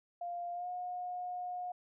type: tone with pitch glide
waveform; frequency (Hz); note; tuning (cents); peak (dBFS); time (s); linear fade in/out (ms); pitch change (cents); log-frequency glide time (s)
sine; 698.5 to 720.2; F5 to F#5; 0 to -47; -37; 0.21-1.72; 5; +53; 0.53-0.68
effects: none

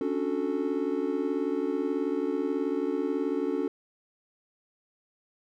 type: chord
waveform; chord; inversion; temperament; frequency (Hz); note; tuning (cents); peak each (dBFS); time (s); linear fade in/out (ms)
triangle; D major seventh; third; just; 275.3 / 293.7 / 367.1 / 440.5; C#4 / D4 / F#4 / A4; -12 / 0 / -14 / +2; -30; 0.01-3.68; 2
effects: none

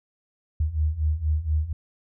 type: beating tone pair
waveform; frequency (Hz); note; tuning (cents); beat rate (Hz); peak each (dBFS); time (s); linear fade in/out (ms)
sine; 74.7 / 78.9; D2 / D#2; +30 / +25; 4.2; -26 / -23; 0.6-1.73; 5
effects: none

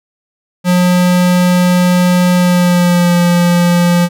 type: tone with pitch glide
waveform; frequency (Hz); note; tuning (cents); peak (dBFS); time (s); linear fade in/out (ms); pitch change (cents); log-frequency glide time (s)
square; 179.3 to 174.6; F3 to F3; +46 to 0; -8; 0.64-4.09; 50; -46; 2.34-3.17
effects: none

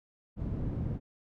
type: low-pass noise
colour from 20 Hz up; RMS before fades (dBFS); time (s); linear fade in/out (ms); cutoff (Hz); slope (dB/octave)
white; -34; 0.36-1; 50; 160; 12
effects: none

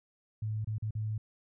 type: tone with dropouts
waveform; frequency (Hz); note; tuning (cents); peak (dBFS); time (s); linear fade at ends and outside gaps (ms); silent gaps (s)
sine; 108.1; A2; -30; -31; 0.42-1.18; 5; 0.646-0.672 / 0.783-0.823 / 0.908-0.951
effects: none

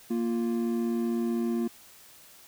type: tone pair together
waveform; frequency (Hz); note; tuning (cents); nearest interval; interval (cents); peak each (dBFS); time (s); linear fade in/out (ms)
triangle; 233.1 / 348.8; A#3 / F4; 0 / -2; perfect fifth; 698; -25 / -29; 0.1-1.68; 10
effects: white hiss -53 dBFS RMS until 2.47 s

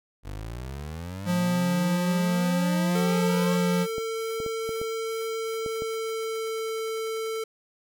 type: exponential sweep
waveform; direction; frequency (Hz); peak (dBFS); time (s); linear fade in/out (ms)
25% pulse; up; 47.01 to 571; -30; 0.23-3.59; 50
type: tone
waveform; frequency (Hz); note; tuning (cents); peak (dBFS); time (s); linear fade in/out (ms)
square; 177.4; F3; +27; -23; 1.25-3.87; 50
type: tone with pitch glide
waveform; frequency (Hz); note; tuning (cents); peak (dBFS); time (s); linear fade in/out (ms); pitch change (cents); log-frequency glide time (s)
square; 448.9 to 444.8; A4 to A4; +35 to +19; -29; 2.95-7.44; 5; -16; 5.21-6.76
type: clicks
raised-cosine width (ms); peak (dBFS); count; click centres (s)
2; -23; 7; 3.982 / 4.402 / 4.463 / 4.692 / 4.815 / 5.662 / 5.821
effects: none

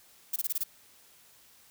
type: noise bursts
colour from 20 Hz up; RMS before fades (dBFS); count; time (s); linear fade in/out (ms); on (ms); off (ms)
violet; -30; 6; 0.33-0.636; 5; 31; 24
effects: white hiss -59 dBFS RMS until 1.7 s

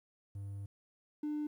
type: tone pair in turn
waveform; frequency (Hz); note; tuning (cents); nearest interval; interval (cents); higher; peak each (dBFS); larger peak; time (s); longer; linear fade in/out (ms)
triangle; 99.8 / 299.1; G2 / D4; +32 / +32; octave + perfect fifth; 1900; second; -38 / -31; second; 0.35-0.66 / 1.23-1.47; first; 5
effects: tanh soft clip ceiling -30 dBFS + 12-bit

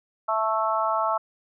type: harmonic tone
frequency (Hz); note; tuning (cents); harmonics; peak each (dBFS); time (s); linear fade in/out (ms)
219.9; A3; -1; 3 / 4 / 5 / 6; -27 / -27 / -27 / -27; 0.28-1.18; 10
effects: none

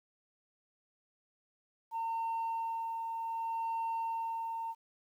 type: tone with tremolo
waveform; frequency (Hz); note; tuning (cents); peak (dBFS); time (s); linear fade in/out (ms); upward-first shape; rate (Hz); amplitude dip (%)
sine; 910; A#5; -42; -30; 1.91-4.75; 50; sine; 0.65; 40
effects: tanh soft clip ceiling -31 dBFS + 11-bit

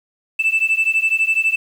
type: beating tone pair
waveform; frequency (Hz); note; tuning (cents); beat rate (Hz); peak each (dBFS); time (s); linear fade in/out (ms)
sine; 2637 / 2649; E7 / E7; 0 / +8; 12; -16; 0.39-1.56; 10
effects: tanh soft clip ceiling -10 dBFS + 7-bit

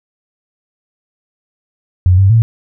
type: tone with pitch steps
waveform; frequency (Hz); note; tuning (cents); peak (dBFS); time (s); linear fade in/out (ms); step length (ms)
sine; 90.8 / 96.9 / 113.6; F#2 / G2 / A#2; -32 / -20 / -44; -5; 2.06-2.42; 0; 120
effects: none

